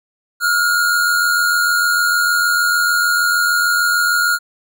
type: tone pair together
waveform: square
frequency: 1339 / 1425.6 Hz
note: E6 / F6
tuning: +27 / +35 cents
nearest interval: minor second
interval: 108 cents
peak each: -24 / -14 dBFS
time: 0.4-4.39 s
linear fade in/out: 50 ms
effects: none